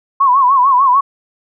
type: tone with vibrato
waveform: sine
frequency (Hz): 1049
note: C6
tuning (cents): +4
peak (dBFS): -7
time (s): 0.2-1.01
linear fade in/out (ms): 10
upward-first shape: sine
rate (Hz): 6.7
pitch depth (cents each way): 120
effects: none